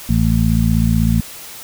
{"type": "harmonic tone", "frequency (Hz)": 56, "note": "A1", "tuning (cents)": 31, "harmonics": [1, 2, 3, 4], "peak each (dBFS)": [-17, -17, -17, -17], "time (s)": [0.09, 1.21], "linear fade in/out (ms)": 5, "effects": ["white hiss -34 dBFS RMS until 1.63 s"]}